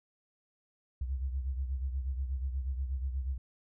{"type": "beating tone pair", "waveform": "sine", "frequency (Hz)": [65.1, 73.4], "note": ["C2", "D2"], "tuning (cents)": [-8, 0], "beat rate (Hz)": 8.3, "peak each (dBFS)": [-32, -40], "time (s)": [1.01, 3.38], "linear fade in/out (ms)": 5, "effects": []}